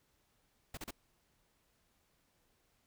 pink noise bursts, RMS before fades -44 dBFS, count 3, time 0.74-0.909 s, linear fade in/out 5 ms, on 33 ms, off 35 ms, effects pink hiss -75 dBFS RMS until 2.86 s

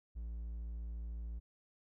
triangle tone, 57 Hz, A#1, 38 cents flat, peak -38 dBFS, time 0.15-1.4 s, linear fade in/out 20 ms, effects none

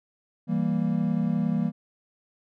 triangle chord, E diminished, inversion none, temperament equal, 164.81 / 196 / 233.1 Hz, E3 / G3 / Bb3, 0 / 0 / 0 cents, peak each -25 dBFS, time 0.47-1.72 s, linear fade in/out 50 ms, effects none

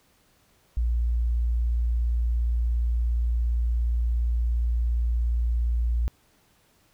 sine tone, 58.6 Hz, A#1, 10 cents sharp, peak -21 dBFS, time 0.77-6.08 s, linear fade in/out 0 ms, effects pink hiss -63 dBFS RMS until 6.93 s

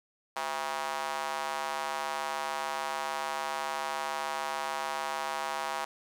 square tone with high-pass filter, 73.42 Hz, D2, in tune, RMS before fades -34 dBFS, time 0.36-5.85 s, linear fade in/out 5 ms, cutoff 870 Hz, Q 2.4, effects low-pass 11000 Hz 12 dB/octave + 9-bit

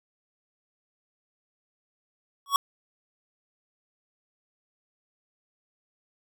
square tone with exponential growth, 1117 Hz, C#6, 13 cents sharp, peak -15 dBFS, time 2.46-2.56 s, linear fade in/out 1 ms, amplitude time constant 20 ms, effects none

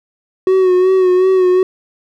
triangle tone with vibrato, 371 Hz, F#4, 5 cents sharp, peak -6 dBFS, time 0.47-1.63 s, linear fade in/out 2 ms, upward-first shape sine, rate 2.7 Hz, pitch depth 39 cents each way, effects none

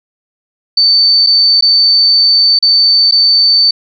sine tone with dropouts, 4547 Hz, C#8, 43 cents sharp, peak -5 dBFS, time 0.77-3.71 s, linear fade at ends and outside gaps 5 ms, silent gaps 1.265-1.269 / 1.61-1.623 / 2.59-2.625 / 3.112-3.121 s, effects none

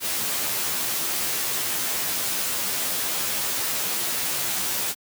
white noise with comb filter, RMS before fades -26 dBFS, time 0-4.95 s, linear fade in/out 50 ms, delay 13 ms, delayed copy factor -0.95, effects high-pass 100 Hz 12 dB/octave

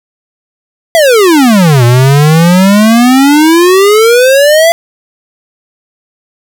square exponential two-way sweep, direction down then up, 683 to 117.6 to 683 Hz, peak -3 dBFS, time 0.95-4.72 s, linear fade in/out 0 ms, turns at 1.84 s, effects none

